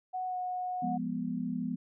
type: tone with pitch glide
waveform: sine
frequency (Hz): 740 to 729.8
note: F#5 to F#5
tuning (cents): 0 to -24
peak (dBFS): -32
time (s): 0.13-0.98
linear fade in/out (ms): 20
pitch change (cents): -24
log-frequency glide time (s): 0.26-0.37
type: chord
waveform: sine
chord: F diminished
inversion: none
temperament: equal with one note detuned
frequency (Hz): 175.32 / 207.7 / 246.9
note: F3 / Ab3 / Cb4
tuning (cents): +7 / 0 / 0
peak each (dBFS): -37 / -37 / -34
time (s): 0.82-1.76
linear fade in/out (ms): 10
effects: none